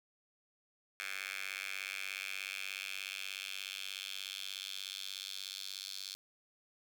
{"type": "tone with high-pass filter sweep", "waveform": "10% pulse", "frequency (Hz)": 96.7, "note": "G2", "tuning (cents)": -23, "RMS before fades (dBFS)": -43, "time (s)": [1, 6.15], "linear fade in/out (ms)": 0, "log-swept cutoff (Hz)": [2000, 4100], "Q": 3.2, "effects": []}